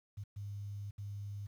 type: tone bursts at uneven times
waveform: sine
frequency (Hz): 101.4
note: G#2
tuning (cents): -41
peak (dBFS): -40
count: 3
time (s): 0.17-0.24 / 0.36-0.91 / 0.98-1.47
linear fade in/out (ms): 10
effects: 11-bit